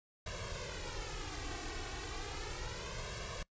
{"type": "noise with flanger", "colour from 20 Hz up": "pink", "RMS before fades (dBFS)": -42, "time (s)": [0.26, 3.43], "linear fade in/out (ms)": 5, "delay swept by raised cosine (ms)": [1.8, 2.67], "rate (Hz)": 0.33, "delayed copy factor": 0.95, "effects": ["noise-tail reverb RT60 0.1 s tail -22 dB re dry", "resampled to 16000 Hz"]}